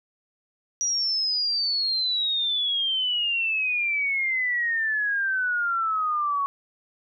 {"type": "exponential sweep", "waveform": "sine", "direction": "down", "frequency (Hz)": [5810, 1108.7], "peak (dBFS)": -22, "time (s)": [0.81, 6.46], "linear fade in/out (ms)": 0, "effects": []}